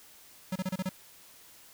square tone bursts, 186.8 Hz, F#3, 17 cents sharp, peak -30 dBFS, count 6, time 0.52-0.892 s, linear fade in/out 5 ms, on 37 ms, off 30 ms, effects white hiss -55 dBFS RMS until 1.73 s

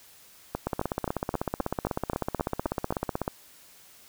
two click trains, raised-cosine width 1 ms, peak -14 / -13 dBFS, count 10 / 43, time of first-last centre 0.55-2.925 / 0.67-3.279 s, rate 3.79 / 16.1 Hz, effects white hiss -54 dBFS RMS until 4.08 s

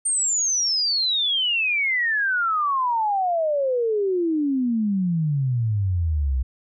sine exponential sweep, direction down, 8870 to 61.74 Hz, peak -19 dBFS, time 0.05-6.43 s, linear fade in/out 10 ms, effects none

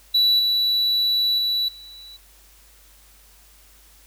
triangle tone with level steps, 3942 Hz, B7, 4 cents flat, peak -13 / -16 / -18 / -38 dBFS, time 0.14-2.17 s, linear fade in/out 10 ms, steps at 0.39 / 1.38 / 1.68 s, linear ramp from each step 5 ms, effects added 50 Hz sine -53 dBFS peak until 4.06 s + white hiss -53 dBFS RMS until 4.06 s

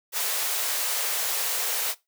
white high-pass noise, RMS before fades -27 dBFS, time 0.12-1.95 s, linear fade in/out 50 ms, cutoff 400 Hz, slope 96 dB/octave, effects noise-tail reverb RT60 0.2 s tail -19 dB re dry

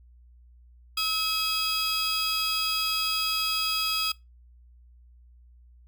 square tone cluster, 1289 / 2555 / 3302 / 4904 Hz, E6 / D#7 / G#7 / D#8, -39 / +45 / -11 / -26 cents, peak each -33 / -33 / -32 / -29 dBFS, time 0.97-4.12 s, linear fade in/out 5 ms, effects noise-tail reverb RT60 0.2 s tail -22 dB re dry + added 60 Hz sine -51 dBFS peak until 5.87 s

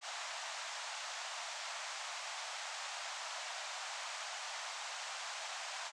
pink band-pass noise, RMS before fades -44 dBFS, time 0.01-5.92 s, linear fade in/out 50 ms, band 650 to 7900 Hz, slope 48 dB/octave, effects none

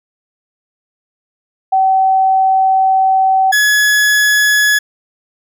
sine / 40% pulse tone pair in turn, 764 / 1693 Hz, G5 / G#6, -45 / +33 cents, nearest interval octave + major second, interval 1378 cents, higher second, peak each -8 dBFS, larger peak neither, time 1.72-3.52 / 3.52-4.79 s, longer first, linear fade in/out 10 ms, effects none

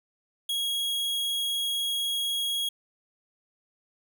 45% pulse tone, 3308 Hz, G#7, 8 cents flat, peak -26 dBFS, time 0.49-2.69 s, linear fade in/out 5 ms, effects none

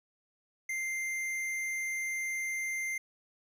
sine tone with tanh clipping, 2093 Hz, C7, in tune, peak -34 dBFS, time 0.69-2.98 s, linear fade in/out 5 ms, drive 14 dB, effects none

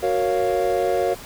triangle chord, Gb major seventh, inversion none, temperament equal, 370 / 466.2 / 554.4 / 698.5 Hz, Gb4 / Bb4 / Db5 / F5, 0 / 0 / 0 / 0 cents, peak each -22 dBFS, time 0.02-1.15 s, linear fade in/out 20 ms, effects pink hiss -39 dBFS RMS until 1.25 s

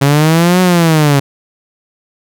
sawtooth linear two-way sweep, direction up then down, 136.7 to 185 to 136.7 Hz, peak -3 dBFS, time 0.01-1.2 s, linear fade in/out 10 ms, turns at 0.61 s, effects none

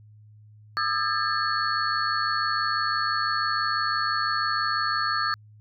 sine tone cluster, 1210 / 1316 / 1625 / 1764 / 4397 Hz, D#6 / E6 / G#6 / A6 / C#8, -49 / -3 / -38 / +4 / -15 cents, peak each -27 / -29 / -30 / -33 / -30 dBFS, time 0.77-5.34 s, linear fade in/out 0 ms, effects added 106 Hz sine -48 dBFS peak until 5.6 s

